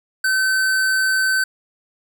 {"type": "tone with hard clipping", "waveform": "sine", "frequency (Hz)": 1533, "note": "G6", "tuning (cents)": -39, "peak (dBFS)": -17, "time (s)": [0.24, 1.44], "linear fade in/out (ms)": 5, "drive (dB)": 18, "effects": []}